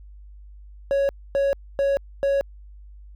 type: tone bursts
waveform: triangle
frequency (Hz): 555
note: C#5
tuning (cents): +2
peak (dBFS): -16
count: 4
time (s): 0.91-2.41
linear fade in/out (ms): 0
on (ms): 180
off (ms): 260
effects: added 50 Hz sine -41 dBFS peak until 3.15 s